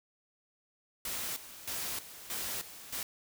white noise with tremolo, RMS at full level -37 dBFS, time 1.05-3.03 s, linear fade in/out 2 ms, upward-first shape square, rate 1.6 Hz, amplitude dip 75%, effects none

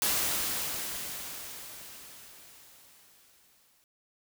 white noise with exponential decay, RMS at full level -27 dBFS, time 0.02-3.84 s, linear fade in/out 1 ms, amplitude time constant 830 ms, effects none

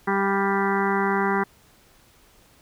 harmonic tone with a mistuned harmonic, 196.8 Hz, G3, 7 cents sharp, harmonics 1 / 2 / 4 / 5 / 6 / 7 / 8 / 9 / 10, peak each -26 / -25 / -28 / -28 / -30 / -32 / -31 / -36 / -32 dBFS, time 0.07-1.44 s, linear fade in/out 10 ms, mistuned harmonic 7, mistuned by +24 cents, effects pink hiss -56 dBFS RMS until 2.61 s

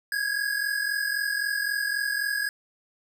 square tone pair together, 1628 / 1671.8 Hz, G#6 / G#6, -35 / +11 cents, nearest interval unison, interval 46 cents, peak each -30 / -28 dBFS, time 0.12-2.49 s, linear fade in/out 2 ms, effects none

